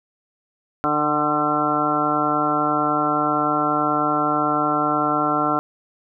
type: harmonic tone with a mistuned harmonic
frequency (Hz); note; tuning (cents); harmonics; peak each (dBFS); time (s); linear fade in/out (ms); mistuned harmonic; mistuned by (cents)
149.7; D3; +33; 1 / 2 / 3 / 4 / 5 / 6 / 7 / 8 / 9; -33 / -24 / -30 / -28 / -24 / -34 / -26 / -31 / -22; 0.84-5.59; 0; 6; -32
effects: none